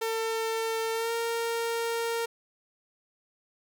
sawtooth tone with pitch glide, 449.7 to 462.3 Hz, A4 to A#4, +38 to -14 cents, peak -24 dBFS, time 0.01-2.26 s, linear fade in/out 10 ms, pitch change +48 cents, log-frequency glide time 0.93-1.12 s, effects none

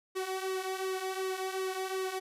sawtooth tone with flanger, 377.9 Hz, F#4, 37 cents sharp, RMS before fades -35 dBFS, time 0.15-2.2 s, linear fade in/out 20 ms, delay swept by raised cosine 1.2 to 3.4 ms, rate 2.7 Hz, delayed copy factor -0.65, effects resampled to 32000 Hz

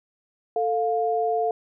sine tone pair together, 443.7 / 704.3 Hz, A4 / F5, +14 / +14 cents, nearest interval minor sixth, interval 800 cents, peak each -24 / -23 dBFS, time 0.56-1.51 s, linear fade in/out 2 ms, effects none

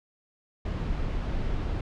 brown noise, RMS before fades -29 dBFS, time 0.65-1.81 s, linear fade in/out 5 ms, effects low-pass 4000 Hz 12 dB/octave

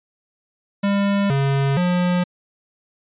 square tone with pitch steps, 200.2 / 137.9 / 178.4 Hz, G3 / C#3 / F3, +37 / -9 / +37 cents, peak -17 dBFS, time 0.83-2.24 s, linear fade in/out 10 ms, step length 470 ms, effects resampled to 8000 Hz

